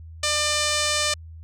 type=tone with low-pass filter; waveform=5% pulse; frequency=598 Hz; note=D5; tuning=31 cents sharp; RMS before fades=-23 dBFS; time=0.23-1.14 s; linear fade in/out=5 ms; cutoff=9900 Hz; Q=1.1; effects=added 81 Hz sine -38 dBFS peak until 1.43 s